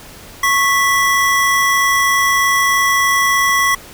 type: tone pair together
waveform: square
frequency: 1102.3 / 1975.5 Hz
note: C#6 / B6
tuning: -10 / 0 cents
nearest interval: minor seventh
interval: 1010 cents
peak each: -15 dBFS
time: 0.43-3.75 s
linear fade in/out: 5 ms
effects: pink hiss -37 dBFS RMS until 3.93 s